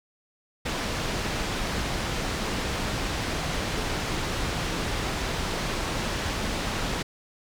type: low-pass noise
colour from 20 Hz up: pink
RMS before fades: -29 dBFS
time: 0.65-7.03 s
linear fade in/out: 10 ms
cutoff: 5800 Hz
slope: 12 dB/octave
effects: none